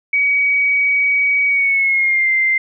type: tone with pitch glide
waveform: sine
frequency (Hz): 2263 to 2087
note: C#7 to C7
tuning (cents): +35 to -5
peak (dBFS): -12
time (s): 0.13-2.58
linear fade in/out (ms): 5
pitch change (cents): -140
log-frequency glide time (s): 1.48-2.3
effects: none